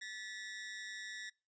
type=ring-modulated tone; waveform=sawtooth; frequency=1849 Hz; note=A#6; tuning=15 cents flat; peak=-37 dBFS; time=0.01-1.3 s; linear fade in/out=10 ms; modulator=103 Hz; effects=noise-tail reverb RT60 0.3 s tail -23 dB re dry + resampled to 16000 Hz